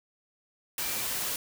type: tone in noise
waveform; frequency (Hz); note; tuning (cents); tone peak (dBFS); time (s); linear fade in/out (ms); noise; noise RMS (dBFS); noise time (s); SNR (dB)
sine; 2349; D7; 0; -42; 0.82-1.02; 2; white; -32; 0.78-1.36; -13
effects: none